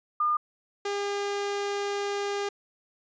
sine / sawtooth tone pair in turn, 1211 / 404.1 Hz, D#6 / G#4, -47 / -47 cents, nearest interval octave + perfect fifth, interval 1900 cents, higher first, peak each -22 / -24 dBFS, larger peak first, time 0.2-0.37 / 0.85-2.49 s, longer second, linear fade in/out 5 ms, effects resampled to 16000 Hz

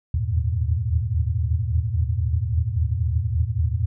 sine tone cluster, 76.3 / 80 / 84.9 / 105.4 / 117.6 Hz, D#2 / D#2 / F2 / G#2 / A#2, -33 / +49 / -48 / +26 / +16 cents, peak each -26 dBFS, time 0.14-3.86 s, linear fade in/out 5 ms, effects none

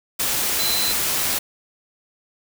sine tone in noise, 4043 Hz, B7, 40 cents sharp, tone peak -23 dBFS, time 0.59-0.93 s, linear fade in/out 10 ms, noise white, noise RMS -22 dBFS, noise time 0.19-1.39 s, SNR -4 dB, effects none

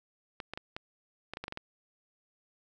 clicks, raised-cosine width 0.3 ms, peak -22 dBFS, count 10, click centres 0.402 / 0.536 / 0.575 / 0.765 / 1.336 / 1.371 / 1.44 / 1.481 / 1.524 / 1.574 s, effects none

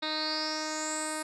10% pulse tone with low-pass filter sweep, 310 Hz, D#4, 6 cents flat, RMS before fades -33 dBFS, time 0.02-1.23 s, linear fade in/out 10 ms, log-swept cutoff 3700 to 9700 Hz, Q 8.5, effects none

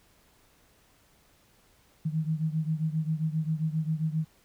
sine beating tone pair, 155.56 / 163.06 Hz, D#3 / E3, 0 / -19 cents, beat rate 7.5 Hz, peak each -28 / -31 dBFS, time 2.05-4.25 s, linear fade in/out 10 ms, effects pink hiss -63 dBFS RMS until 4.44 s

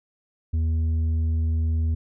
sine tone with tanh clipping, 80.5 Hz, E2, 41 cents flat, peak -21 dBFS, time 0.53-1.95 s, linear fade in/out 10 ms, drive 5 dB, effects none

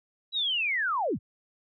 sine linear sweep, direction down, 3951 to 46.27 Hz, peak -25 dBFS, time 0.32-1.19 s, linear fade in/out 50 ms, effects none

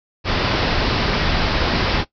pink low-pass noise, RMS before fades -19 dBFS, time 0.24-2.05 s, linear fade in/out 50 ms, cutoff 5300 Hz, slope 96 dB/octave, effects noise-tail reverb RT60 0.1 s tail -17 dB re dry

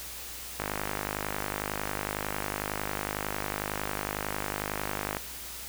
click train, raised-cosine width 0.5 ms, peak -15 dBFS, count 234, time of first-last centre 0.6-5.169 s, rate 51 Hz, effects added 60 Hz sine -50 dBFS peak until 5.68 s + white hiss -41 dBFS RMS until 5.68 s

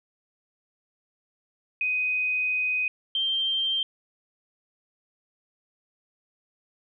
sine tone pair in turn, 2503 / 3154 Hz, D#7 / G7, +10 / +10 cents, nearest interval major third, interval 400 cents, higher second, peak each -23 dBFS, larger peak neither, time 1.81-2.88 / 3.15-3.83 s, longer first, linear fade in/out 2 ms, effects none

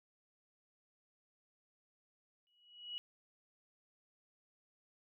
sine tone with exponential growth, 2919 Hz, F#7, 24 cents flat, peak -38 dBFS, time 2.47-2.98 s, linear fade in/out 0 ms, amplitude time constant 110 ms, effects none

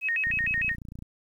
sine tone with vibrato, 2179 Hz, C#7, 30 cents flat, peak -24 dBFS, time 0.01-0.76 s, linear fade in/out 50 ms, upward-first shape square, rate 6.6 Hz, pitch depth 280 cents each way
click train, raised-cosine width 5 ms, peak -28 dBFS, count 23, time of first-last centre 0.27-1.023 s, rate 29.2 Hz
effects 10-bit

